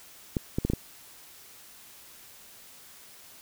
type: clicks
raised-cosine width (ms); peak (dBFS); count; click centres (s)
3; -13; 5; 0.368 / 0.585 / 0.65 / 0.7 / 0.735
effects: white hiss -51 dBFS RMS until 3.41 s